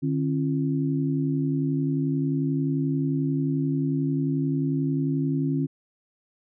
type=tone cluster; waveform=sine; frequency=150.1 / 270.5 / 341.8 Hz; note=D3 / C#4 / F4; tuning=+38 / -42 / -37 cents; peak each=-25 / -25 / -33 dBFS; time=0.02-5.67 s; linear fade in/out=20 ms; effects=none